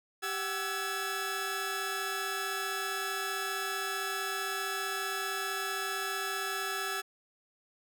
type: tone cluster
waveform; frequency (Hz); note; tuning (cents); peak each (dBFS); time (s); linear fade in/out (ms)
sawtooth; 390.7 / 746 / 1322 / 1690; G4 / F#5 / E6 / G#6; -6 / +14 / +5 / +30; -36 / -39 / -33 / -33; 0.22-7.02; 20
effects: none